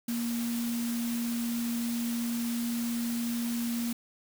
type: tone in noise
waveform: sine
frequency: 235.1 Hz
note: A#3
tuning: 15 cents sharp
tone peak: -29 dBFS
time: 0.08-3.93 s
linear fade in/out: 5 ms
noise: white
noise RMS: -40 dBFS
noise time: 0.08-3.93 s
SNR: +8 dB
effects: none